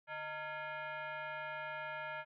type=tone with frequency modulation; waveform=sine; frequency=146.6 Hz; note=D3; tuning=3 cents flat; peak=-40 dBFS; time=0.07-2.25 s; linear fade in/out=50 ms; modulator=767 Hz; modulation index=2.6; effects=none